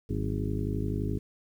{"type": "harmonic tone with a mistuned harmonic", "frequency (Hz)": 51.7, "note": "G#1", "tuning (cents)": -7, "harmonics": [1, 2, 3, 4, 5, 6, 7, 8], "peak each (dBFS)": [-34, -32, -37, -38, -37, -38, -41, -39], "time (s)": [0.09, 1.19], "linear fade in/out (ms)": 10, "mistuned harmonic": 4, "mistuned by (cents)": -120, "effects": ["10-bit"]}